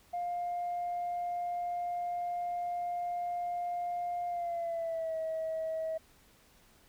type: tone with pitch glide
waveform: sine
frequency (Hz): 704 to 641.9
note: F5 to E5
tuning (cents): +14 to -46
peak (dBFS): -31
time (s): 0.13-5.98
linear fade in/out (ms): 10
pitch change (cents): -160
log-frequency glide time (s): 4.28-5.17
effects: tanh soft clip ceiling -29 dBFS + pink hiss -63 dBFS RMS until 6.88 s